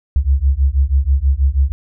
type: beating tone pair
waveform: sine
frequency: 65.41 / 71.61 Hz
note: C2 / D2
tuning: 0 / -43 cents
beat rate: 6.2 Hz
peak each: -14 dBFS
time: 0.16-1.72 s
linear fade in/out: 0 ms
effects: none